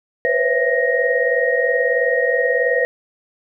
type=tone cluster; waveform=sine; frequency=484.4 / 503 / 546 / 660 / 1871 Hz; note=B4 / B4 / C#5 / E5 / A#6; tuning=-34 / +32 / -26 / +2 / +6 cents; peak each=-24 / -19 / -22 / -25 / -19 dBFS; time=0.25-2.85 s; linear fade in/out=0 ms; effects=none